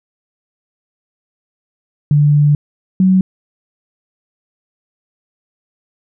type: tone pair in turn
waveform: sine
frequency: 146.83 / 187.41 Hz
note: D3 / F#3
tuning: 0 / +22 cents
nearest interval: major third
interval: 422 cents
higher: second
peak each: -7 dBFS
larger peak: neither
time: 2.11-2.55 / 3-3.21 s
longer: first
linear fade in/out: 2 ms
effects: none